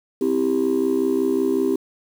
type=chord; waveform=sine; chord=C major; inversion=none; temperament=just; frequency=261.6 / 327 / 392.4 Hz; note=C4 / E4 / G4; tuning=0 / -14 / +2 cents; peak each=-21 / -21 / -19 dBFS; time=0.21-1.76 s; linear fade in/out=5 ms; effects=tanh soft clip ceiling -12 dBFS + 7-bit